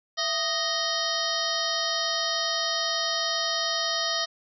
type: harmonic tone with a mistuned harmonic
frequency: 622.3 Hz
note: D#5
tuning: in tune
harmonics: 1 / 2 / 3 / 5 / 6 / 7 / 8 / 9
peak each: -33 / -33 / -33 / -33 / -33 / -33 / -33 / -33 dBFS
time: 0.17-4.26 s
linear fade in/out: 20 ms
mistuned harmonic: 1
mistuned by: +120 cents
effects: none